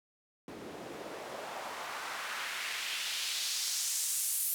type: noise with band-pass filter sweep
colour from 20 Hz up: white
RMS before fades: -37 dBFS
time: 0.48-4.54 s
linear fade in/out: 0 ms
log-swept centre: 260 to 12000 Hz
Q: 1.3
effects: none